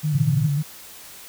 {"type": "tone with vibrato", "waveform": "sine", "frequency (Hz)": 147.5, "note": "D3", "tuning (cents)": 8, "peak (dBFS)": -19, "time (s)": [0.03, 0.63], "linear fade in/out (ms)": 20, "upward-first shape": "square", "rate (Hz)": 5.5, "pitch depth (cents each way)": 62}
{"type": "chord", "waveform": "sine", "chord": "A suspended second", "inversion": "none", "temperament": "just", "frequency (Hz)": [110, 123.75, 165], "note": ["A2", "B2", "E3"], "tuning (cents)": [0, 4, 2], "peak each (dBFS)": [-27, -23, -25], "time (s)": [0.14, 0.47], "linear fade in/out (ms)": 10}
{"effects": ["white hiss -42 dBFS RMS until 1.28 s"]}